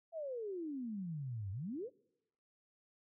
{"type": "exponential two-way sweep", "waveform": "sine", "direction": "down then up", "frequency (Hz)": [684, 92.4, 563], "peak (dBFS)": -39, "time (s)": [0.12, 1.9], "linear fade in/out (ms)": 50, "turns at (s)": 1.51, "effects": ["noise-tail reverb RT60 0.9 s tail -25 dB re dry"]}